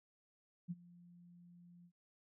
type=tone with ADSR envelope; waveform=sine; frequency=174.61 Hz; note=F3; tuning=in tune; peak=-37 dBFS; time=0.68-1.92 s; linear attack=29 ms; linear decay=34 ms; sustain=-21 dB; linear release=71 ms; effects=none